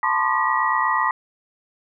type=tone cluster; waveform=sine; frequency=881 / 1006 / 1074 / 1203 / 1919 Hz; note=A5 / B5 / C6 / D6 / A#6; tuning=+2 / +32 / +45 / +41 / +50 cents; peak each=-24 dBFS; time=0.03-1.11 s; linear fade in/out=2 ms; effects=none